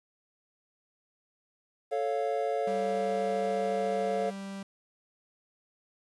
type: chord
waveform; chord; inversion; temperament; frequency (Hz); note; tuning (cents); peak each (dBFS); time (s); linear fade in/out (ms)
triangle; A augmented; none; equal; 440 / 554.4 / 698.5; A4 / C#5 / E#5; 0 / 0 / 0; -30; 1.91-4.31; 20
type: tone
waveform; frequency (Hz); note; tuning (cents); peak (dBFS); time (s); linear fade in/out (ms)
45% pulse; 196; G3; 0; -37; 2.67-4.63; 5
effects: resampled to 24000 Hz + 10-bit

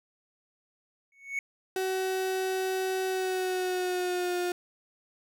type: tone with exponential growth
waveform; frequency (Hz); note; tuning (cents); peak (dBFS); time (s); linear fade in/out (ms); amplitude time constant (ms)
triangle; 2217; C#7; 0; -24; 1.12-1.39; 2; 58
type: tone with pitch glide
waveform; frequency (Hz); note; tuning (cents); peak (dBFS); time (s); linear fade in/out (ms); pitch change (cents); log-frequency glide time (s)
35% pulse; 377 to 355.8; F#4 to F4; +32 to +32; -26; 1.76-4.52; 2; -100; 3.07-4.38
effects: none

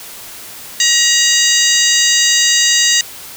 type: harmonic tone with a mistuned harmonic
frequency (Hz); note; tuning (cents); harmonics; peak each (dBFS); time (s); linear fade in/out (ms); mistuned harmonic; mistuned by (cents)
950; A#5; +33; 2 / 3 / 4 / 5 / 6 / 7 / 8; -17 / -17 / -17 / -17 / -17 / -17 / -17; 0.8-3.01; 2; 6; +79
effects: white hiss -32 dBFS RMS until 3.36 s

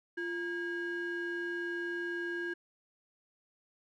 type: ring-modulated tone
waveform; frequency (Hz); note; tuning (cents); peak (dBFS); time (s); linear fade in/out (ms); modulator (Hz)
triangle; 641; E5; -49; -29; 0.17-2.54; 10; 987
effects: none

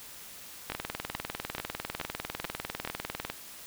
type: two click trains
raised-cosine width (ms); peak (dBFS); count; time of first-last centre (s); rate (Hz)
0.3; -17 / -16; 6 / 53; 0.72-2.875 / 0.7-3.3; 2.32 / 20
effects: white hiss -47 dBFS RMS until 3.66 s

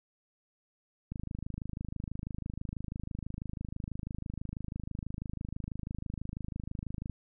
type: click train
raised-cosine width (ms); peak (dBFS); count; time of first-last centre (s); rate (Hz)
5; -25; 157; 1.12-7.097; 26.1
effects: none

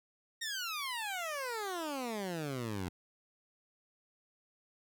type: exponential sweep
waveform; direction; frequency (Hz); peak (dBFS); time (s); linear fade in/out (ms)
15% pulse; down; 1881 to 86; -30; 0.41-2.89; 10
effects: none

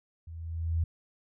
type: tone with level ramp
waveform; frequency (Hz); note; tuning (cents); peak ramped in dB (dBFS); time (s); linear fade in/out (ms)
sine; 82.41; E2; 0; -41 to -23; 0.27-0.84; 5
effects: none

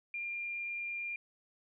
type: tone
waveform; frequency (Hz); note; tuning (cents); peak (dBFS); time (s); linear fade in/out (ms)
sine; 2397; D7; +35; -36; 0.14-1.16; 2
effects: none

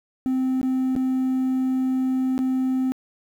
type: tone with dropouts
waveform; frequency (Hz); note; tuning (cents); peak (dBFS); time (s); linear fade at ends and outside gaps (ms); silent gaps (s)
triangle; 259.7; C4; -13; -17; 0.26-2.92; 0; 0.614-0.63 / 0.953-0.963 / 2.379-2.39
effects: tanh soft clip ceiling -13 dBFS + 9-bit

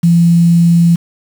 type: tone with quantisation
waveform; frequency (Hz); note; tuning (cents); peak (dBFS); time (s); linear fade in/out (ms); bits
sine; 169.9; F3; -47; -5; 0.03-0.96; 10; 5
effects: none

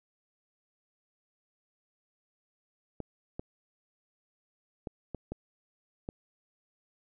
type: clicks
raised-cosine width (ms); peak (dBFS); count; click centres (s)
2; -23; 6; 3.003 / 3.395 / 4.872 / 5.147 / 5.32 / 6.089
effects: none

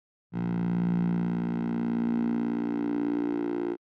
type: tone with high-pass filter sweep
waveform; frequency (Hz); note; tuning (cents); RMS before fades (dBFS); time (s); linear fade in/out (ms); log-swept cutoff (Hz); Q
10% pulse; 58.27; A#1; 0; -28; 0.32-3.77; 50; 150 to 340; 6.5
effects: low-pass 2000 Hz 12 dB/octave + AAC 64 kbps

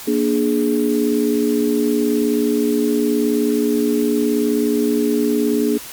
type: tone cluster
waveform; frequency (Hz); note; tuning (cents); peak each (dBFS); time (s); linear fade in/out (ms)
sine; 235.3 / 294.4 / 418.3; A#3 / D4 / G#4; +16 / +4 / +12; -19; 0.07-5.78; 10
effects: white hiss -34 dBFS RMS until 5.92 s + Opus 48 kbps

